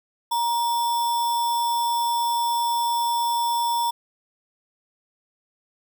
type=tone with sample-and-hold; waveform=sine; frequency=943 Hz; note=A#5; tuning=20 cents sharp; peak=-20 dBFS; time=0.31-3.91 s; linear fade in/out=10 ms; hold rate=4410 Hz; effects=none